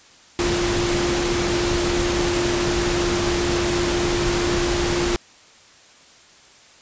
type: tone in noise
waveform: sine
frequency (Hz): 349.3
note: F4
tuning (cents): 0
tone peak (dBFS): -21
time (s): 0.39-5.16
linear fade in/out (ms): 0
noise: pink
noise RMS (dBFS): -23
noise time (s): 0.39-5.16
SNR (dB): -1
effects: white hiss -49 dBFS RMS until 6.81 s + resampled to 16000 Hz